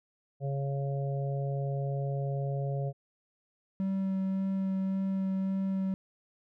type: harmonic tone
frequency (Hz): 138.59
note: C#3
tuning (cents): 0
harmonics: 1 / 3 / 4 / 5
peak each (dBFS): -30 / -41 / -39 / -43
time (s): 0.4-2.93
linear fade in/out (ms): 50
type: tone with vibrato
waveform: triangle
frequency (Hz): 191.8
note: G3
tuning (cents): -37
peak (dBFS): -26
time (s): 3.8-5.94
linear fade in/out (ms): 0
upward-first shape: sine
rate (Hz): 1.8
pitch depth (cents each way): 9
effects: none